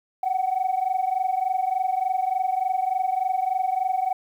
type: tone pair together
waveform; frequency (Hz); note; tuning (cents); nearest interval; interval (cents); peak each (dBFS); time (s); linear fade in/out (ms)
sine; 740 / 763.4; F#5 / G5; 0 / -46; minor second; 54; -23; 0.23-4.13; 5
effects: tanh soft clip ceiling -16 dBFS + 9-bit